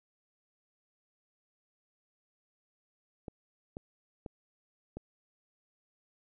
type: clicks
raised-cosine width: 2 ms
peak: -27 dBFS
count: 4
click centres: 3.282 / 3.769 / 4.262 / 4.97 s
effects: none